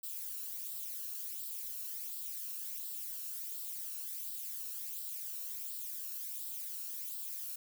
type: noise with flanger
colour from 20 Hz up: violet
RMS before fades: -42 dBFS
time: 0.03-7.56 s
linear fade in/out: 5 ms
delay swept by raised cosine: 0.23 to 0.74 ms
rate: 1.4 Hz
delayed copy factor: +0.5
effects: none